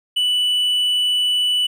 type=tone; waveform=triangle; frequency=2969 Hz; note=F#7; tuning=5 cents sharp; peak=-14 dBFS; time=0.16-1.67 s; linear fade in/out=10 ms; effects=none